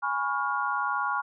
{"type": "chord", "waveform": "sine", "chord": "C# dominant seventh", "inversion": "second", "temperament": "equal with one note detuned", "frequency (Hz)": [830.6, 987.8, 1108.7, 1412.3], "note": ["G#5", "B5", "C#6", "E#6"], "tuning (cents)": [0, 0, 0, 19], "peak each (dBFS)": [-32, -33, -30, -30], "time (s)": [0.02, 1.22], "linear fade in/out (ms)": 20, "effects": []}